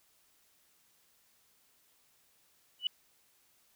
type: tone with exponential growth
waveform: sine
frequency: 2960 Hz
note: F#7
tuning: in tune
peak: -24 dBFS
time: 2.79-2.87 s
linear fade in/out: 2 ms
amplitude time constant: 17 ms
effects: white hiss -69 dBFS RMS until 3.75 s